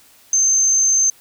sine tone, 6272 Hz, G8, in tune, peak -12 dBFS, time 0.33-1.1 s, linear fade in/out 2 ms, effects white hiss -50 dBFS RMS until 1.2 s

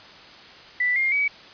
sine tone with pitch steps, 1979 / 2121 / 2273 Hz, B6 / C7 / C#7, +3 / +23 / +43 cents, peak -19 dBFS, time 0.8-1.28 s, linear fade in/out 5 ms, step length 160 ms, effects white hiss -45 dBFS RMS until 1.53 s + resampled to 11025 Hz

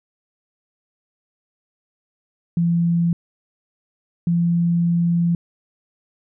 sine tone pair in turn, 170 / 170.91 Hz, F3 / F3, -46 / -37 cents, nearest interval unison, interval 9 cents, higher second, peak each -15 dBFS, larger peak neither, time 2.57-3.13 / 4.27-5.35 s, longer second, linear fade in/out 2 ms, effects none

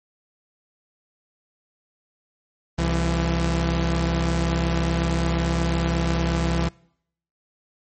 sawtooth tone pair together, 65.41 / 167.66 Hz, C2 / E3, 0 / +30 cents, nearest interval octave + major third, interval 1630 cents, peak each -19 dBFS, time 2.78-6.69 s, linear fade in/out 10 ms, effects noise-tail reverb RT60 0.7 s tail -25 dB re dry + MP3 32 kbps

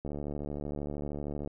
click train, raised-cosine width 2 ms, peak -24 dBFS, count 105, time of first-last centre 0.05-1.475 s, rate 73 Hz, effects none

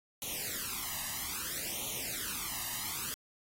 white noise with flanger, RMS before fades -38 dBFS, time 0.22-3.14 s, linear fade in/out 0 ms, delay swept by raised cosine 0.3 to 1.05 ms, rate 0.61 Hz, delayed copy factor +1, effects AAC 48 kbps

